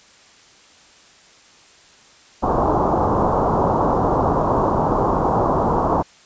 white low-pass noise, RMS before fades -18 dBFS, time 2.42-6.03 s, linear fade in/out 20 ms, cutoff 1100 Hz, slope 48 dB/octave, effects white hiss -49 dBFS RMS until 6.25 s + resampled to 16000 Hz

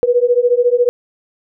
sine beating tone pair, 480 / 494 Hz, B4 / B4, -49 / 0 cents, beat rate 14 Hz, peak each -13 dBFS, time 0.03-0.89 s, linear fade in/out 0 ms, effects none

